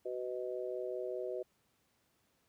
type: harmonic tone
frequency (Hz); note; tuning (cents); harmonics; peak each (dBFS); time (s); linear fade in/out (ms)
125; B2; +21; 3 / 4 / 5; -40 / -41 / -42; 0.05-1.43; 10
effects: pink hiss -75 dBFS RMS until 2.48 s + high-pass 80 Hz 12 dB/octave